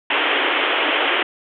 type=band-pass noise; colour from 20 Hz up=white; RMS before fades=-19 dBFS; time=0.1-1.23 s; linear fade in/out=5 ms; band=270 to 3300 Hz; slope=96 dB/octave; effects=none